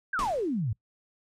sine exponential sweep, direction down, 1653 to 96.8 Hz, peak -26 dBFS, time 0.13-0.73 s, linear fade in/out 5 ms
pink noise with exponential decay, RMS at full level -33 dBFS, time 0.19-0.61 s, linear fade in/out 0 ms, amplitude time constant 90 ms
effects noise-tail reverb RT60 0.1 s tail -23 dB re dry + low-pass 9000 Hz 12 dB/octave

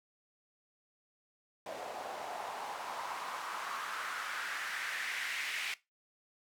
white noise with band-pass filter sweep, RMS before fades -40 dBFS, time 1.66-5.74 s, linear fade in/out 2 ms, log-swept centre 610 to 2300 Hz, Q 2.8, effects noise-tail reverb RT60 0.2 s tail -18 dB re dry

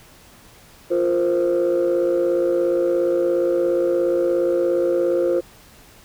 sine chord, F suspended fourth, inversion none, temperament equal, 349.2 / 466.2 / 523.3 Hz, F4 / Bb4 / C5, 0 / 0 / 0 cents, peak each -18 / -24 / -18 dBFS, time 0.9-5.41 s, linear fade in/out 20 ms, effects tanh soft clip ceiling -12 dBFS + pink hiss -48 dBFS RMS until 6.04 s

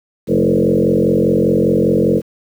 sine tone with frequency modulation, 331.3 Hz, E4, 9 cents sharp, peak -10 dBFS, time 0.27-2.22 s, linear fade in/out 50 ms, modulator 45 Hz, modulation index 4.2, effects 7-bit

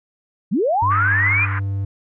sine linear sweep, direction up, 151.5 to 2489 Hz, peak -15 dBFS, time 0.51-1.46 s, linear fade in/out 20 ms
triangle tone, 98.6 Hz, G2, 11 cents sharp, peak -18 dBFS, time 0.82-1.85 s, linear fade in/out 5 ms
white band-pass noise, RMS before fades -27 dBFS, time 0.9-1.6 s, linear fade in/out 20 ms, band 1000 to 2000 Hz, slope 48 dB/octave
effects none

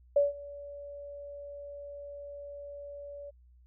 sine tone with ADSR envelope, 572 Hz, D5, 46 cents flat, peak -19 dBFS, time 0.16-3.31 s, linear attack 6 ms, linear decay 160 ms, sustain -22 dB, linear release 19 ms, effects added 61 Hz sine -56 dBFS peak until 3.66 s

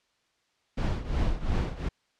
brown noise with tremolo, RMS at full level -24 dBFS, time 0.77-1.89 s, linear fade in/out 10 ms, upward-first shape triangle, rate 2.8 Hz, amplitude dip 85%, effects white hiss -71 dBFS RMS until 2.19 s + low-pass 5000 Hz 12 dB/octave

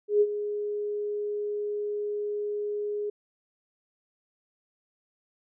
sine tone with ADSR envelope, 415.2 Hz, G#4, in tune, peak -16 dBFS, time 0.08-3.1 s, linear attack 130 ms, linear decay 50 ms, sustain -12 dB, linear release 6 ms, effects none

